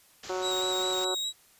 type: low-pass noise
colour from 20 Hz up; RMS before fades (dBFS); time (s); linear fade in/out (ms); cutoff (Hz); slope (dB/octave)
white; -44; 0.23-1.05; 5; 7200; 96
type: harmonic tone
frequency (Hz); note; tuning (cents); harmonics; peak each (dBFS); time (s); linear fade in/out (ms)
185; F#3; 0; 2 / 3 / 4 / 5 / 6 / 7 / 8; -32 / -36 / -38 / -40 / -42 / -43 / -44; 0.29-1.15; 10
type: tone with vibrato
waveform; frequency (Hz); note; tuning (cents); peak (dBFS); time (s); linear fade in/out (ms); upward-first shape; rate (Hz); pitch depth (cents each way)
35% pulse; 3825; A#7; +44; -28; 0.41-1.33; 50; square; 4.8; 14
effects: white hiss -60 dBFS RMS until 1.59 s + resampled to 32000 Hz